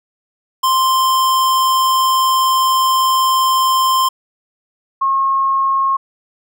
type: tone pair in turn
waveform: square / sine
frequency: 1046.5 / 1082.2 Hz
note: C6 / C#6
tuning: 0 / -42 cents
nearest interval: minor second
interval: 58 cents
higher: second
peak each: -12 dBFS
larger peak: neither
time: 0.63-4.09 / 5.01-5.97 s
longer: first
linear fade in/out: 10 ms
effects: none